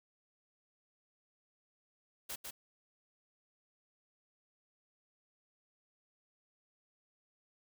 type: noise with echo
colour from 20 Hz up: white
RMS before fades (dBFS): -42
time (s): 2.29-2.36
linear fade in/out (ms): 10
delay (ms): 150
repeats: 1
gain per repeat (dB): -3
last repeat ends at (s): 2.51
effects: none